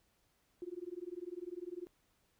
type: tone with tremolo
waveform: sine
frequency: 352.9 Hz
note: F4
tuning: 18 cents sharp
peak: -38 dBFS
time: 0.62-1.87 s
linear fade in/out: 0 ms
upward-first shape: sine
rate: 20 Hz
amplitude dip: 100%
effects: pink hiss -75 dBFS RMS until 2.39 s